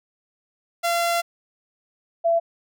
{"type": "tone pair in turn", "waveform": ["sawtooth", "sine"], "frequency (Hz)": [685, 671.7], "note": ["F5", "E5"], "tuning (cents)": [-34, 32], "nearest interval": "unison", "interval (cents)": 34, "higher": "first", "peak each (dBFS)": [-16, -16], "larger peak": "neither", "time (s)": [[0.83, 1.22], [2.24, 2.4]], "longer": "first", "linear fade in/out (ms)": 20, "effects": []}